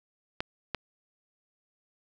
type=clicks; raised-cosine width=0.3 ms; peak=-14 dBFS; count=2; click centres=0.405 / 0.747 s; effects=none